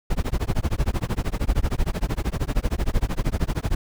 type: noise with tremolo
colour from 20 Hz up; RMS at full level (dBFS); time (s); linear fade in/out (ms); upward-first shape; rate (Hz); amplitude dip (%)
brown; -19; 0.1-3.75; 5; sine; 13; 100
effects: none